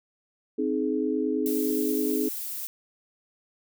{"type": "chord", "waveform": "sine", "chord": "Ab major", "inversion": "first", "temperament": "equal with one note detuned", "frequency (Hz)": [261.6, 311.1, 422.6], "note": ["C4", "Eb4", "Ab4"], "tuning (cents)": [0, 0, 30], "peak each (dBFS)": -28, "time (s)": [0.58, 2.29], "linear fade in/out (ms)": 10}
{"type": "noise", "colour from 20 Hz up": "violet", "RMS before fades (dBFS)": -34, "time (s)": [1.46, 2.67], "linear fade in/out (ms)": 0}
{"effects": []}